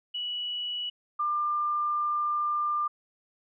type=tone pair in turn; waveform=sine; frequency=2940 / 1195.4 Hz; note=F#7 / D6; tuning=-12 / +30 cents; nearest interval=octave + major third; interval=1558 cents; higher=first; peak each=-30 / -25 dBFS; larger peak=second; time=0.14-0.9 / 1.19-2.88 s; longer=second; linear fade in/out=10 ms; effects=none